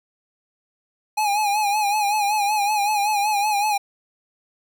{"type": "tone with vibrato", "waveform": "square", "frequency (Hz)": 830.6, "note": "G#5", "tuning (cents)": 0, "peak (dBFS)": -19, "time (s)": [1.17, 3.78], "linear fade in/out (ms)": 10, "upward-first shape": "sine", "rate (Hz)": 5.3, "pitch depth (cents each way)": 65, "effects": []}